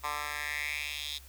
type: tone with high-pass filter sweep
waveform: 10% pulse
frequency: 147.7 Hz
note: D3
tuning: 10 cents sharp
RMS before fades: -36 dBFS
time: 0.03-1.19 s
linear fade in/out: 20 ms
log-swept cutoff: 1100 to 3700 Hz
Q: 3.9
effects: added 66 Hz sine -51 dBFS peak until 1.28 s + white hiss -56 dBFS RMS until 1.28 s

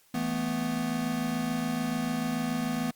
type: chord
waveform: square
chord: E suspended fourth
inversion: none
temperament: equal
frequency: 164.81 / 220 / 246.9 Hz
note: E3 / A3 / B3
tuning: 0 / 0 / 0 cents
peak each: -36 / -34 / -31 dBFS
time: 0.14-2.91 s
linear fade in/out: 5 ms
effects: white hiss -63 dBFS RMS until 2.95 s + Opus 48 kbps

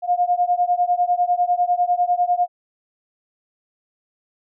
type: beating tone pair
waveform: sine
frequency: 706 / 716 Hz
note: F5 / F5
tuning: +19 / +43 cents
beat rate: 10 Hz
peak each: -19 dBFS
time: 0.02-2.48 s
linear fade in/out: 50 ms
effects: none

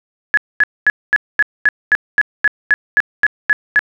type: tone bursts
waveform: sine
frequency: 1697 Hz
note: G#6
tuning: 37 cents sharp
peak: -7 dBFS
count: 14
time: 0.34-3.792 s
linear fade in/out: 0 ms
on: 33 ms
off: 230 ms
effects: none

